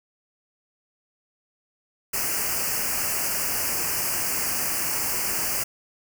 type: band-stop noise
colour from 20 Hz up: white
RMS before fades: -26 dBFS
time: 2.13-5.64 s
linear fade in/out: 10 ms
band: 2900 to 4600 Hz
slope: 96 dB/octave
effects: none